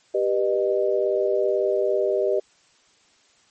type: chord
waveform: sine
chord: G augmented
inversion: none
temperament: just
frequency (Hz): 392 / 490 / 612.5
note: G4 / B4 / D#5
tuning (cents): 0 / -14 / -27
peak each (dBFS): -22 / -25 / -23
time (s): 0.14-2.4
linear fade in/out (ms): 10
effects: white hiss -59 dBFS RMS until 3.5 s + MP3 32 kbps